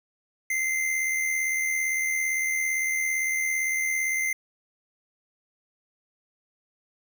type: tone with amplitude modulation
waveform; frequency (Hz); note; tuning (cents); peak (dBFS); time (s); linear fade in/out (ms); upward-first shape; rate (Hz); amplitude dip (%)
square; 2080; C7; -11; -23; 0.5-4.33; 5; sine; 77.7; 40
effects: none